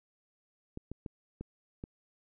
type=clicks; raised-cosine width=3 ms; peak=-27 dBFS; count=5; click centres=0.774 / 0.916 / 1.062 / 1.41 / 1.839 s; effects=none